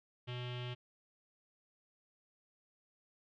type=tone with low-pass filter; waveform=square; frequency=123.47 Hz; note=B2; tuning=in tune; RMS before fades=-42 dBFS; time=0.27-0.75 s; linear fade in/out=20 ms; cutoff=3100 Hz; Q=5.4; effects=none